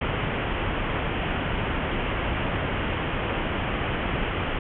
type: low-pass noise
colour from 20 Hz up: pink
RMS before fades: -27 dBFS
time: 0.01-4.59 s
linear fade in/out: 5 ms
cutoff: 3200 Hz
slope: 96 dB/octave
effects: none